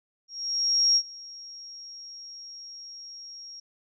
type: tone with ADSR envelope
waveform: sine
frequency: 5588 Hz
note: F8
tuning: in tune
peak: -17 dBFS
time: 0.28-3.6 s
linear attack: 680 ms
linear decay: 64 ms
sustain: -23 dB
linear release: 5 ms
effects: none